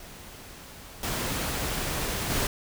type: noise with level steps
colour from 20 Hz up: pink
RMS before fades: -45 / -30 / -27 dBFS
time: 0-2.47 s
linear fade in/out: 2 ms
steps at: 1.03 / 2.3 s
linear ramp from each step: 2 ms
effects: none